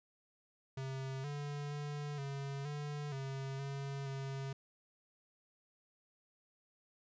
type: tone with pitch steps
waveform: square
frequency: 133.5 / 145.1 / 146.3 / 138.7 / 146.7 / 135.3 / 138.5 / 135.9 Hz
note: C3 / D3 / D3 / C#3 / D3 / C#3 / C#3 / C#3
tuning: +35 / -21 / -6 / +1 / -2 / -42 / -1 / -34 cents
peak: -40 dBFS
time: 0.77-4.53 s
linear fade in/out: 5 ms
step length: 470 ms
effects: resampled to 16000 Hz